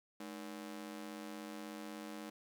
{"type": "ring-modulated tone", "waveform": "sawtooth", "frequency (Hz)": 261.6, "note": "C4", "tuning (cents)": 0, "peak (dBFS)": -38, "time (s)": [0.2, 2.3], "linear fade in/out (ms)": 5, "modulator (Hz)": 48.2, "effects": ["12-bit"]}